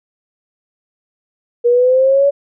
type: exponential sweep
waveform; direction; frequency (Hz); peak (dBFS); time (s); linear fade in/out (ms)
sine; up; 474.4 to 570; -8; 1.64-2.31; 20
effects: none